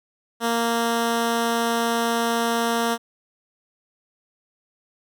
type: tone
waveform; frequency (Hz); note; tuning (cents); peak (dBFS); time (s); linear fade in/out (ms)
10% pulse; 232.1; A#3; -7; -12; 0.4-2.98; 50
effects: none